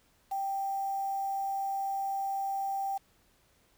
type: tone with quantisation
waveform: sine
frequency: 784 Hz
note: G5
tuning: in tune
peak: -30 dBFS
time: 0.31-2.98 s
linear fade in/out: 10 ms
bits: 8
effects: pink hiss -67 dBFS RMS until 3.77 s